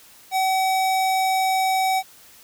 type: tone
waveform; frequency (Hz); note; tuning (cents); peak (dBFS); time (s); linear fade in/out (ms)
square; 759; F#5; +44; -19; 0.31-2.03; 50
effects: white hiss -49 dBFS RMS until 2.43 s